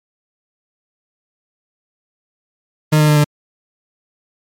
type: tone with pitch steps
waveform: 40% pulse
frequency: 153.4 / 151.64 / 149.9 / 148.17 Hz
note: D#3 / D#3 / D3 / D3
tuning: -24 / -44 / +36 / +16 cents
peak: -8 dBFS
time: 2.92-3.244 s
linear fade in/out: 10 ms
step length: 81 ms
effects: MP3 96 kbps